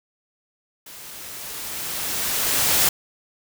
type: noise with level ramp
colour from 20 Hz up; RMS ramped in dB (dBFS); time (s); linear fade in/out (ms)
white; -41 to -17; 0.86-2.89; 5
effects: none